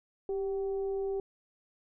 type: tone with frequency modulation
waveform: sine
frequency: 392 Hz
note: G4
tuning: in tune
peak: -30 dBFS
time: 0.29-1.2 s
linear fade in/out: 2 ms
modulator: 374 Hz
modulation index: 0.33
effects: none